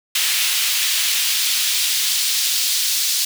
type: noise with high-pass filter sweep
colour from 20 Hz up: pink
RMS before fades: -19 dBFS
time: 0.15-3.25 s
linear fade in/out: 5 ms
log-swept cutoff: 2700 to 4200 Hz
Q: 1.3
effects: none